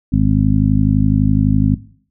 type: harmonic tone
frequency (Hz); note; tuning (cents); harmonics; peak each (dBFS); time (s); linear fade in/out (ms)
51.91; G#1; 0; 1 / 2 / 3 / 4 / 5; -17 / -17 / -17 / -17 / -17; 0.12-1.75; 10
effects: noise-tail reverb RT60 0.5 s tail -17 dB re dry